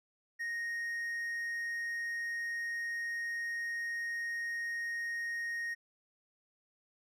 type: tone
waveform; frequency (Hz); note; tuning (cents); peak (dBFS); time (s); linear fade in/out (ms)
triangle; 1864.7; A#6; 0; -33; 0.39-5.75; 20
effects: none